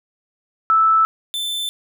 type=tone pair in turn; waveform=sine / 45% pulse; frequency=1315 / 3535 Hz; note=E6 / A7; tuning=-5 / +7 cents; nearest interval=octave + perfect fourth; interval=1712 cents; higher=second; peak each=-11 / -22 dBFS; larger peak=first; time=0.7-1.05 / 1.34-1.69 s; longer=neither; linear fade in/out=0 ms; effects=none